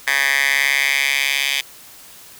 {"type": "tone with high-pass filter sweep", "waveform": "10% pulse", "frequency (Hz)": 138.59, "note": "C#3", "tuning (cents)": 0, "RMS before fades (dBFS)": -18, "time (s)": [0.07, 1.61], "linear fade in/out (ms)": 5, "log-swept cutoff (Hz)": [1700, 2700], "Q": 3.4, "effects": ["white hiss -42 dBFS RMS until 2.39 s"]}